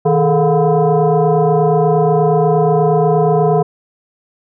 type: tone with frequency modulation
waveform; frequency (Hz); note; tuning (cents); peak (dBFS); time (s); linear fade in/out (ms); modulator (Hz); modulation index
sine; 130.81; C3; 0; -9; 0.05-3.63; 10; 290; 2.3
effects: none